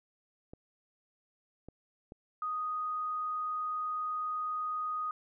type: clicks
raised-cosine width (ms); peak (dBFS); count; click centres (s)
2; -33; 3; 0.535 / 1.686 / 2.121
type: tone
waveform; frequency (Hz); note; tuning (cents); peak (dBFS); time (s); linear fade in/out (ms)
sine; 1244; D#6; -1; -32; 2.42-5.11; 2
effects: none